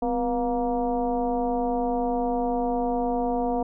sine tone with frequency modulation, 482.9 Hz, B4, 39 cents flat, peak -22 dBFS, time 0.02-3.63 s, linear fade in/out 5 ms, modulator 229 Hz, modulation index 1.5, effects none

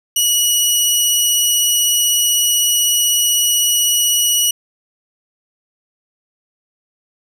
15% pulse tone, 2921 Hz, F#7, 23 cents flat, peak -5 dBFS, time 0.16-4.51 s, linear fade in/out 5 ms, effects none

